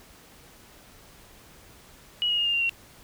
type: tone with pitch steps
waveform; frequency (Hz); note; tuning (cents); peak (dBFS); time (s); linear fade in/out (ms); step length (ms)
sine; 2913 / 2878 / 2843 / 2809 / 2775 / 2742; F#7 / F#7 / F7 / F7 / F7 / F7; -28 / -49 / +30 / +9 / -12 / -32; -22; 2.22-2.694; 0; 79
effects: pink hiss -52 dBFS RMS until 3.03 s